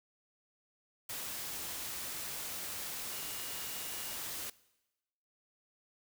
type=tone in noise; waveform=sine; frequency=2865 Hz; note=F7; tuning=44 cents sharp; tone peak=-52 dBFS; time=3.12-4.16 s; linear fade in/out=5 ms; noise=white; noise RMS=-41 dBFS; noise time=1.09-4.5 s; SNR=-14 dB; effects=noise-tail reverb RT60 1.0 s tail -21 dB re dry